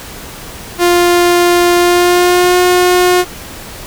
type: tone with pitch glide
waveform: sawtooth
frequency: 350.4 to 359.8 Hz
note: F4 to F#4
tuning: +6 to -48 cents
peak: -3 dBFS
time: 0.78-3.25 s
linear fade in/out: 50 ms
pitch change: +46 cents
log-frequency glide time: 1.76-2.59 s
effects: pink hiss -29 dBFS RMS until 3.86 s